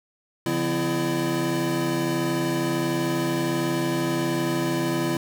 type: tone cluster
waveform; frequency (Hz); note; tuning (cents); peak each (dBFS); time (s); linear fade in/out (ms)
square; 140.7 / 173.6 / 253.7 / 335.1 / 601; C#3 / F3 / B3 / E4 / D5; +26 / -10 / +47 / +29 / +40; -31 / -32 / -31 / -26 / -34; 0.46-5.17; 2
effects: none